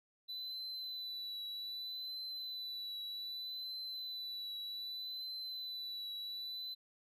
triangle tone with vibrato, 3990 Hz, B7, 17 cents sharp, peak -40 dBFS, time 0.28-6.75 s, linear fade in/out 20 ms, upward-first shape triangle, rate 0.64 Hz, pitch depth 36 cents each way, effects none

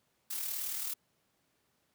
blue noise with amplitude modulation, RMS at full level -35 dBFS, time 0.3-0.94 s, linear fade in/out 10 ms, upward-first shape sine, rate 38.6 Hz, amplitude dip 45%, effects pink hiss -75 dBFS RMS until 1.94 s + high-pass 100 Hz 12 dB/octave

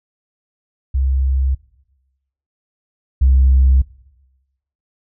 sine tone pair in turn, 66.5 / 65.85 Hz, C2 / C2, +29 / +12 cents, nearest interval unison, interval 17 cents, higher first, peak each -13 / -7 dBFS, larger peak second, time 0.94-1.55 / 3.21-3.82 s, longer neither, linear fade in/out 10 ms, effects noise-tail reverb RT60 1.0 s tail -21 dB re dry + tanh soft clip ceiling -5 dBFS

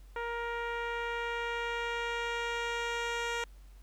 10% pulse tone with low-pass filter sweep, 469.9 Hz, A#4, 14 cents sharp, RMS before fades -35 dBFS, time 0.16-3.44 s, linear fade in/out 2 ms, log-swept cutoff 1600 to 6600 Hz, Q 0.73, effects added 47 Hz sine -50 dBFS peak until 3.82 s + pink hiss -66 dBFS RMS until 3.82 s

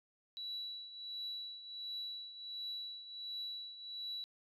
sine tone with tremolo, 3930 Hz, B7, 9 cents flat, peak -38 dBFS, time 0.37-4.24 s, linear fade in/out 0 ms, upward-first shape triangle, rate 1.4 Hz, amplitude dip 75%, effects tanh soft clip ceiling -35 dBFS

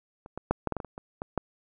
clicks, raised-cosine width 1 ms, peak -30 / -21 / -9 / -13 / -15 / -17 / -21 / -27 / -25 / -19 / -12 dBFS, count 11, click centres 0.261 / 0.376 / 0.51 / 0.673 / 0.723 / 0.767 / 0.802 / 0.847 / 0.979 / 1.219 / 1.377 s, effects none

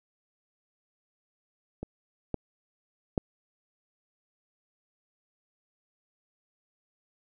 clicks, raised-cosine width 2 ms, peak -22 / -16 / -12 dBFS, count 3, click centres 1.83 / 2.343 / 3.178 s, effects none

